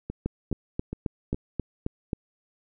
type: two click trains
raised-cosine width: 3 ms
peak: -19 / -14 dBFS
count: 4 / 8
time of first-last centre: 0.1-1.345 / 0.26-2.132 s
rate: 2.41 / 3.74 Hz
effects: none